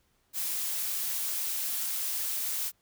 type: noise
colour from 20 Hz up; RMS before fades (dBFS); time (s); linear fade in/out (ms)
blue; -32; 0.33-2.72; 50
effects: pink hiss -71 dBFS RMS until 2.81 s